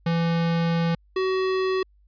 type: tone pair in turn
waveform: square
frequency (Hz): 167.5 / 376.5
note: E3 / F#4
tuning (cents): +28 / +30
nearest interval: octave + major second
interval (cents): 1402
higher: second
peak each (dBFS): -21 / -22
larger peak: first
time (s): 0.06-0.95 / 1.16-1.83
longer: first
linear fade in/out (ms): 5
effects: added 50 Hz sine -55 dBFS peak until 2.07 s + resampled to 11025 Hz